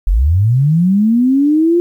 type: linear sweep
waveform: sine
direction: up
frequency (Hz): 38.89 to 351.9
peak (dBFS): -8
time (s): 0.07-1.8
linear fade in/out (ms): 0
effects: 8-bit